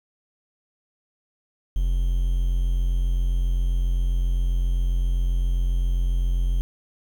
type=tone; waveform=triangle; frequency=43.77 Hz; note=F1; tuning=5 cents sharp; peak=-17 dBFS; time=1.76-6.61 s; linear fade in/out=0 ms; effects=8-bit